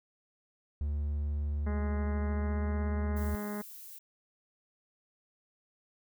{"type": "tone with pitch glide", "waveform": "triangle", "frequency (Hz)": [73.4, 74.94], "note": ["D2", "D2"], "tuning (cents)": [0, 36], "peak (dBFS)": -28, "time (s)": [0.81, 3.35], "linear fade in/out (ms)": 0, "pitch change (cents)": 36, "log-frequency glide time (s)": [2.07, 2.71]}
{"type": "harmonic tone", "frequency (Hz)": 207.7, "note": "G#3", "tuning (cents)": 0, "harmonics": [1, 2, 3, 4, 5, 6, 7, 8, 9, 10], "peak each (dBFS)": [-36, -42, -46, -48, -50, -52, -53, -54, -55, -56], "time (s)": [1.66, 3.62], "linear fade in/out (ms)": 10}
{"type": "noise", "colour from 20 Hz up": "violet", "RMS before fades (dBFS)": -48, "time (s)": [3.16, 3.99], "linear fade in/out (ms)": 10}
{"effects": []}